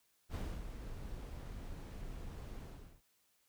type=noise with ADSR envelope; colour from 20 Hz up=brown; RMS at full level=-38 dBFS; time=0.29-3.02 s; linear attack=57 ms; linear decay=270 ms; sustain=-8 dB; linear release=410 ms; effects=white hiss -75 dBFS RMS until 3.48 s